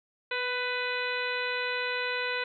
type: harmonic tone with a mistuned harmonic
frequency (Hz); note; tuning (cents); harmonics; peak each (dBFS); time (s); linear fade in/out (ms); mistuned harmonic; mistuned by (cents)
498.1; B4; +15; 1 / 2 / 3 / 4 / 5 / 6 / 7 / 8; -35 / -38 / -34 / -36 / -35 / -43 / -44 / -40; 0.31-2.44; 5; 1; -16
effects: none